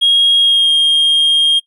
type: tone with pitch glide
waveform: triangle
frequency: 3273 to 3228 Hz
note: G#7 to G#7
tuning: -26 to -50 cents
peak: -5 dBFS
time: 0.01-1.6 s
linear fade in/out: 20 ms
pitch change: -24 cents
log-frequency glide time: 0.39-0.7 s
effects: noise-tail reverb RT60 0.1 s tail -20 dB re dry + tanh soft clip ceiling -4 dBFS